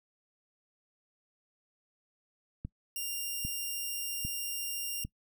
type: click train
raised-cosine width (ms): 5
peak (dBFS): -25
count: 4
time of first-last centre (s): 2.65-5.05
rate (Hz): 1.25
type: tone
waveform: 5% pulse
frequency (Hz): 2794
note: F7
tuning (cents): 0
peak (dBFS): -25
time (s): 2.96-5.04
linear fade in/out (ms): 2
effects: noise-tail reverb RT60 0.1 s tail -23 dB re dry